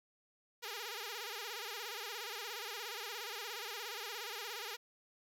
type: tone with vibrato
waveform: 5% pulse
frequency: 441.2 Hz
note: A4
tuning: 5 cents sharp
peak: -30 dBFS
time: 0.62-4.77 s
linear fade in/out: 20 ms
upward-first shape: sine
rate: 17 Hz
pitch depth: 170 cents each way
effects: none